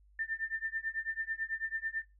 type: tone with tremolo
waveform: sine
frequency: 1792 Hz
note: A6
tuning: 31 cents sharp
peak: -30 dBFS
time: 0.19-2.02 s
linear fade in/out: 2 ms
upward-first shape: triangle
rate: 9.1 Hz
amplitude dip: 100%
effects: noise-tail reverb RT60 0.2 s tail -18 dB re dry + added 50 Hz sine -60 dBFS peak until 2.19 s